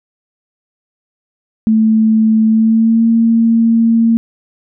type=tone with pitch glide; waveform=sine; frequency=220 to 228.5 Hz; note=A3 to A#3; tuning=0 to -34 cents; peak=-7 dBFS; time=1.67-4.17 s; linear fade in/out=0 ms; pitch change=+66 cents; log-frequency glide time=2.47-3.06 s; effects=none